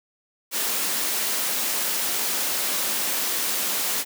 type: high-pass noise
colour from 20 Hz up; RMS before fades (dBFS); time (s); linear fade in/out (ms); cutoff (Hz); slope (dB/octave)
white; -25; 0.51-4.05; 50; 190; 24
effects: none